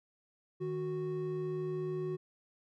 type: tone pair together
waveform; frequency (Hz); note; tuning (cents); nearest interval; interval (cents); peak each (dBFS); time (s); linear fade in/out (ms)
triangle; 155.1 / 368.9; D#3 / F#4; -5 / -5; octave + minor third; 1500; -37 / -33; 0.6-2.17; 20
effects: none